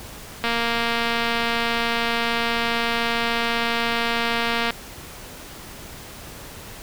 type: click train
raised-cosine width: 0.3 ms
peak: -7 dBFS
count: 995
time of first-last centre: 0.44-4.706 s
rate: 233 Hz
effects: pink hiss -39 dBFS RMS until 6.82 s